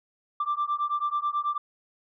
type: beating tone pair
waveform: sine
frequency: 1174 / 1183.2 Hz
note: D6 / D6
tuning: -1 / +13 cents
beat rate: 9.2 Hz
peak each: -27 dBFS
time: 0.4-1.58 s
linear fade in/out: 5 ms
effects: tanh soft clip ceiling -20 dBFS